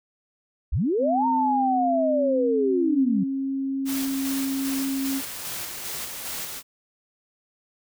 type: linear two-way sweep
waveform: sine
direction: up then down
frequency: 38.93 to 932.3 to 180.4 Hz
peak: -20 dBFS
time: 0.72-3.24 s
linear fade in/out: 10 ms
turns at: 1.27 s
type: tone with pitch glide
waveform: sine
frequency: 258.9 to 270.4 Hz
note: C4 to C#4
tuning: -18 to -43 cents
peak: -24 dBFS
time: 0.98-5.22 s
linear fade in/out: 50 ms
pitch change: +75 cents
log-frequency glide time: 1.54-3.1 s
type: noise with tremolo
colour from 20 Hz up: white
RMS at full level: -32 dBFS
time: 3.85-6.63 s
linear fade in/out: 50 ms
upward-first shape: square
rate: 2.5 Hz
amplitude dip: 30%
effects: none